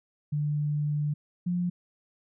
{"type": "tone pair in turn", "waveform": "sine", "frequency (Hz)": [148.1, 176.93], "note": ["D3", "F3"], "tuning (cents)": [15, 23], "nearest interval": "minor third", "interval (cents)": 308, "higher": "second", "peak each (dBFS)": -25, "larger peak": "neither", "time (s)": [[0.32, 1.14], [1.46, 1.7]], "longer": "first", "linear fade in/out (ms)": 10, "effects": []}